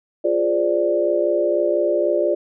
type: chord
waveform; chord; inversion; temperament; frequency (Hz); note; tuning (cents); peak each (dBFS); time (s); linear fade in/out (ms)
sine; D half-diminished seventh; first; equal; 349.2 / 415.3 / 523.3 / 587.3; F4 / Ab4 / C5 / D5; 0 / 0 / 0 / 0; -21 / -24 / -25 / -19; 0.24-2.35; 10
effects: none